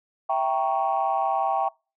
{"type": "chord", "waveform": "sine", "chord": "E diminished seventh", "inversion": "none", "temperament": "equal", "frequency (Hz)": [659.3, 784, 932.3, 1108.7], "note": ["E5", "G5", "Bb5", "Db6"], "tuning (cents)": [0, 0, 0, 0], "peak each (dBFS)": [-27, -23, -29, -28], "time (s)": [0.29, 1.69], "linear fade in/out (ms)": 10, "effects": ["noise-tail reverb RT60 0.3 s tail -25 dB re dry", "tanh soft clip ceiling -13 dBFS"]}